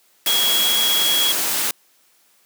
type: tone in noise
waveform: sine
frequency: 3322 Hz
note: G#7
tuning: in tune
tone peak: -17 dBFS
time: 0.27-1.32 s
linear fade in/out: 2 ms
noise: white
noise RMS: -21 dBFS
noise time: 0.26-1.71 s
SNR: +1 dB
effects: white hiss -58 dBFS RMS until 2.45 s + high-pass 200 Hz 12 dB/octave